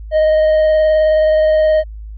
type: tone with vibrato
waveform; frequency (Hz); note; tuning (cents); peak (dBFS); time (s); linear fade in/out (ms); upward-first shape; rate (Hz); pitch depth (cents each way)
triangle; 622.3; D#5; 0; -7; 0.11-1.84; 50; sine; 19; 12
effects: added 53 Hz sine -27 dBFS peak until 2.17 s + resampled to 11025 Hz